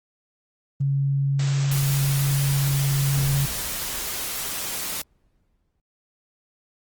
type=tone; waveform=sine; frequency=138.59 Hz; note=C#3; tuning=in tune; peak=-19 dBFS; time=0.8-3.46 s; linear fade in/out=10 ms
type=noise; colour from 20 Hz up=white; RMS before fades=-29 dBFS; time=1.39-5.02 s; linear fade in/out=5 ms
type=noise with exponential decay; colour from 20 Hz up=brown; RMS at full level=-32 dBFS; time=3.17-5.8 s; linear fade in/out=0 ms; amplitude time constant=570 ms
effects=Opus 24 kbps